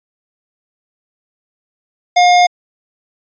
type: tone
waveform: square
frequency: 713 Hz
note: F5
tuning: 36 cents sharp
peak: -7 dBFS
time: 2.16-2.47 s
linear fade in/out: 10 ms
effects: resampled to 16000 Hz

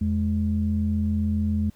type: tone pair together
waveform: sine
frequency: 83.7 / 210.9 Hz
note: E2 / G#3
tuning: +27 / +27 cents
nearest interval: octave + major third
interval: 1600 cents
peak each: -23 dBFS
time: 0.01-1.7 s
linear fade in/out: 5 ms
effects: tanh soft clip ceiling -13 dBFS + pink hiss -60 dBFS RMS until 1.75 s

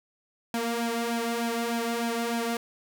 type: tone with flanger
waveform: sawtooth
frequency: 233.1 Hz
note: A#3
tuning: in tune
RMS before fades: -29 dBFS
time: 0.54-2.57 s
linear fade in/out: 2 ms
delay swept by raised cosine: 1.2 to 2.9 ms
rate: 3.3 Hz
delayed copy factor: +0.7
effects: none

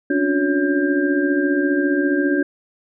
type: tone cluster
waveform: sine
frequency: 274.6 / 289.4 / 361.7 / 562 / 1594 Hz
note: C#4 / D4 / F#4 / C#5 / G6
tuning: -16 / -25 / -39 / +24 / +28 cents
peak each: -26 / -18 / -22 / -27 / -24 dBFS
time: 0.1-2.43 s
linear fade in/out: 5 ms
effects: none

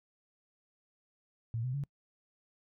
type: tone with pitch steps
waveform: sine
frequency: 114.7 / 127.27 / 141.21 Hz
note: A#2 / C3 / C#3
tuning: -28 / -48 / +32 cents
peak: -32 dBFS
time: 1.54-1.837 s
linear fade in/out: 0 ms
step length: 99 ms
effects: noise-tail reverb RT60 0.1 s tail -26 dB re dry

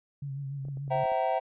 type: tone with vibrato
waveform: sine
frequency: 138.4 Hz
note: C#3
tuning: 2 cents flat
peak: -33 dBFS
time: 0.22-1.04 s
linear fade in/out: 5 ms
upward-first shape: sine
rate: 6.9 Hz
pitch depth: 47 cents each way
type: clicks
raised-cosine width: 2 ms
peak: -36 dBFS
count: 7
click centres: 0.652 / 0.685 / 0.772 / 0.879 / 0.958 / 1.056 / 1.119 s
type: chord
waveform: triangle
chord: C dominant seventh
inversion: none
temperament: equal with one note detuned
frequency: 523.3 / 659.3 / 765.6 / 932.3 Hz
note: C5 / E5 / G5 / Bb5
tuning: 0 / 0 / -41 / 0 cents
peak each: -30 / -28 / -27 / -32 dBFS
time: 0.9-1.4 s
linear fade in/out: 20 ms
effects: resampled to 8000 Hz

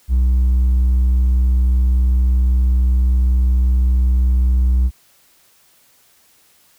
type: tone with hard clipping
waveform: triangle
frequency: 62.6 Hz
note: B1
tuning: 24 cents sharp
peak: -10 dBFS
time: 0.08-4.91 s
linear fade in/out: 50 ms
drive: 1 dB
effects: white hiss -54 dBFS RMS until 6.78 s

